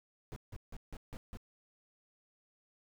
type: noise bursts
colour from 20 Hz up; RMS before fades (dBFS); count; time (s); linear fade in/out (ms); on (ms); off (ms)
brown; -44; 6; 0.32-1.372; 0; 42; 160
effects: none